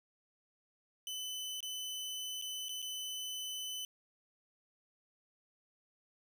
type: tone with dropouts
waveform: sawtooth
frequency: 3018 Hz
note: F#7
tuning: 34 cents sharp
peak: -36 dBFS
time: 1.07-3.85 s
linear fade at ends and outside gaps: 1 ms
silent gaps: 1.605-1.628 / 2.415-2.422 / 2.685-2.692 / 2.819-2.825 s
effects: none